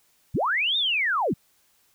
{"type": "linear two-way sweep", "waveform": "sine", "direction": "up then down", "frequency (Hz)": [51.91, 3729, 106.9], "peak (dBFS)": -21, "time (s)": [0.34, 1.34], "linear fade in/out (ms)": 10, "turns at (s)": 0.77, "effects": ["white hiss -64 dBFS RMS until 1.94 s"]}